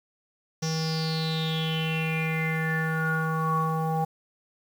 square tone with low-pass filter sweep, 160 Hz, D#3, 49 cents sharp, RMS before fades -27 dBFS, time 0.62-4.05 s, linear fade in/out 10 ms, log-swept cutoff 5800 to 850 Hz, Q 9.8, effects 8-bit

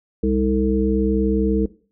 harmonic tone with a mistuned harmonic, 64 Hz, C2, 38 cents flat, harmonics 1 / 3 / 5 / 7, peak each -23 / -21 / -22 / -21 dBFS, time 0.23-1.66 s, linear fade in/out 5 ms, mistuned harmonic 3, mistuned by +76 cents, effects noise-tail reverb RT60 0.4 s tail -18 dB re dry

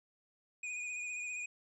square tone with vibrato, 2464 Hz, D#7, 17 cents flat, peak -39 dBFS, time 0.63-1.46 s, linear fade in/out 5 ms, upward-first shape sine, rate 15 Hz, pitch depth 32 cents each way, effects resampled to 22050 Hz

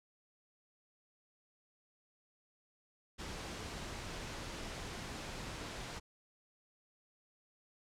pink noise, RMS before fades -44 dBFS, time 3.18-6 s, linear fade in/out 20 ms, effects low-pass 7000 Hz 12 dB/octave

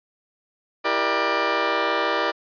15% pulse chord, E half-diminished seventh, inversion none, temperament just, 329.6 / 395.6 / 474.7 / 593.3 Hz, E4 / G4 / Bb4 / D5, 0 / +16 / +31 / +18 cents, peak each -22 / -21 / -20 / -18 dBFS, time 0.84-2.32 s, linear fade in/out 20 ms, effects resampled to 11025 Hz

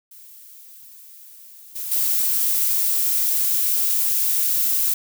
violet noise with level steps, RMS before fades -44 / -29 / -20 dBFS, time 0.11-4.94 s, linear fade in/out 5 ms, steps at 1.75 / 1.91 s, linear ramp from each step 10 ms, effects none

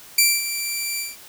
10% pulse tone with ADSR envelope, 2347 Hz, D7, 2 cents flat, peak -3 dBFS, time 0.18-1.17 s, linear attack 5 ms, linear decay 230 ms, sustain -12 dB, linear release 180 ms, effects white hiss -44 dBFS RMS until 1.28 s

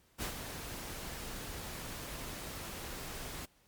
pink noise with ADSR envelope, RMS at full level -36 dBFS, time 0.18-3.46 s, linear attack 41 ms, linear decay 110 ms, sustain -7 dB, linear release 13 ms, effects pink hiss -68 dBFS RMS until 3.67 s + MP3 96 kbps

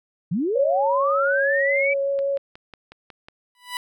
sine linear sweep, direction up, 146.83 to 2327 Hz, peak -20 dBFS, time 0.31-1.94 s, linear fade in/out 10 ms
sine tone with vibrato, 554.4 Hz, C#5, in tune, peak -20 dBFS, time 0.55-2.38 s, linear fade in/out 10 ms, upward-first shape triangle, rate 5.3 Hz, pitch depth 10 cents each way
click train, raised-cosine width 0.3 ms, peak -25 dBFS, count 7, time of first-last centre 2.19-3.285 s, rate 5.48 Hz
15% pulse tone with exponential growth, 987.8 Hz, B5, in tune, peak -17 dBFS, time 3.55-3.77 s, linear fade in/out 1 ms, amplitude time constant 47 ms
effects none

